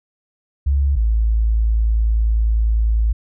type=tone pair in turn; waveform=sine; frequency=69.5 / 55.05 Hz; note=C#2 / A1; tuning=+5 / +2 cents; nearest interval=major third; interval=403 cents; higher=first; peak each=-13 dBFS; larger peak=neither; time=0.66-0.96 / 0.96-3.13 s; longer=second; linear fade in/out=10 ms; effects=none